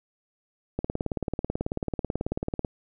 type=click train; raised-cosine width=2 ms; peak=-14 dBFS; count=35; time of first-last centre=0.79-2.648 s; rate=18.3 Hz; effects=none